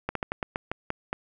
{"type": "slowing click train", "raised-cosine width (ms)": 0.5, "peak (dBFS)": -13, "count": 9, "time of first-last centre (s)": [0.09, 1.129], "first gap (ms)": 63, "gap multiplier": 1.2, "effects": []}